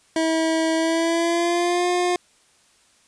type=tone with pitch glide; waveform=25% pulse; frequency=322.9 to 356.2 Hz; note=E4 to F4; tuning=-36 to +34 cents; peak=-15 dBFS; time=0.16-2.16 s; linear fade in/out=2 ms; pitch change=+170 cents; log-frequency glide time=0.75-1.88 s; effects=white hiss -58 dBFS RMS until 3.07 s + resampled to 22050 Hz